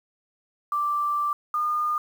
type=tone pair in turn; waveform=sine; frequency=1174.7 / 1215.4 Hz; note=D6 / D#6; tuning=0 / -41 cents; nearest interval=minor second; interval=59 cents; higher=second; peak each=-22 dBFS; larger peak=neither; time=0.72-1.33 / 1.54-1.98 s; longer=first; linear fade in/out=2 ms; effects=8-bit